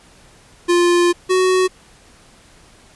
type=tone pair in turn; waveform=square; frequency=349.2 / 371.3 Hz; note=F4 / F#4; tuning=0 / +6 cents; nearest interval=minor second; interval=106 cents; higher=second; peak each=-12 / -13 dBFS; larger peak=first; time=0.68-1.13 / 1.29-1.68 s; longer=first; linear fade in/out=20 ms; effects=pink hiss -48 dBFS RMS until 2.95 s + resampled to 24000 Hz